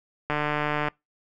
click train, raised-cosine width 0.5 ms, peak -11 dBFS, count 88, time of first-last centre 0.3-0.884 s, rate 149 Hz, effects noise-tail reverb RT60 0.2 s tail -25 dB re dry

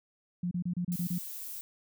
sine tone bursts, 176.7 Hz, F3, 21 cents sharp, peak -29 dBFS, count 7, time 0.43-1.184 s, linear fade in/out 5 ms, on 82 ms, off 30 ms
violet noise, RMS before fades -41 dBFS, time 0.92-1.61 s, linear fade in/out 0 ms
effects none

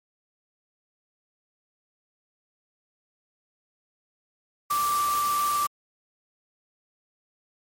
sine tone in noise, 1171 Hz, D6, 5 cents flat, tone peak -22 dBFS, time 4.7-5.67 s, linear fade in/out 10 ms, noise white, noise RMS -33 dBFS, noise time 4.7-5.67 s, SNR +8 dB, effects MP3 64 kbps

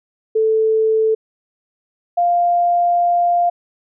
sine tone pair in turn, 440 / 698.5 Hz, A4 / F5, 0 / 0 cents, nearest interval minor sixth, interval 800 cents, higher second, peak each -12 dBFS, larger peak neither, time 0.35-1.15 / 2.17-3.5 s, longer second, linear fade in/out 10 ms, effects none

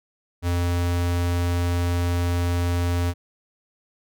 square tone, 87.31 Hz, F2, in tune, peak -21 dBFS, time 0.42-3.14 s, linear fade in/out 50 ms, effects none

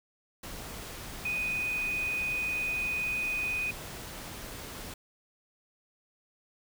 sine tone in noise, 2489 Hz, D#7, in tune, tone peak -29 dBFS, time 1.25-3.71 s, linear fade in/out 5 ms, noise pink, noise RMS -42 dBFS, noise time 0.43-4.94 s, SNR +10 dB, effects none

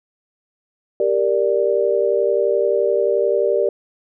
sine chord, G minor, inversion none, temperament equal with one note detuned, 394.7 / 466.2 / 587.3 Hz, G4 / Bb4 / D5, +12 / 0 / 0 cents, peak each -19 dBFS, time 1-3.69 s, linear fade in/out 2 ms, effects none

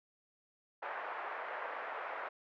pink band-pass noise, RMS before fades -42 dBFS, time 0.82-2.29 s, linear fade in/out 10 ms, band 580 to 1900 Hz, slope 24 dB/octave, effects none

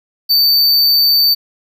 square tone, 4573 Hz, D8, 47 cents flat, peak -9 dBFS, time 0.29-1.35 s, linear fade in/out 20 ms, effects none

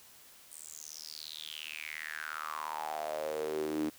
sawtooth tone with high-pass filter sweep, 77.2 Hz, D#2, 13 cents flat, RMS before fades -39 dBFS, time 0.51-3.9 s, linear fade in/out 10 ms, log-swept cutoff 8900 to 280 Hz, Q 7.8, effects white hiss -57 dBFS RMS until 3.98 s

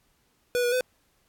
square tone with pitch steps, 490 / 483.3 / 505 Hz, B4 / B4 / B4, -14 / -38 / +39 cents, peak -23 dBFS, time 0.55-0.808 s, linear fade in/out 0 ms, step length 86 ms, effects pink hiss -68 dBFS RMS until 1.28 s + AAC 64 kbps

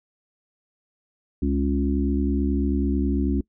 harmonic tone with a mistuned harmonic, 69.2 Hz, C#2, 2 cents flat, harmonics 1 / 3 / 4 / 5, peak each -24 / -26 / -24 / -30 dBFS, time 1.42-3.41 s, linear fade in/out 5 ms, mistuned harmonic 5, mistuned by +19 cents, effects noise-tail reverb RT60 0.1 s tail -22 dB re dry

